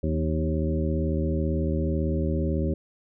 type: harmonic tone with a mistuned harmonic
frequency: 78 Hz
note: D#2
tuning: 5 cents sharp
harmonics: 1 / 2 / 3 / 4 / 5 / 7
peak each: -26 / -29 / -31 / -32 / -33 / -34 dBFS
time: 0.03-2.74 s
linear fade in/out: 5 ms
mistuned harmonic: 2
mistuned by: +39 cents
effects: none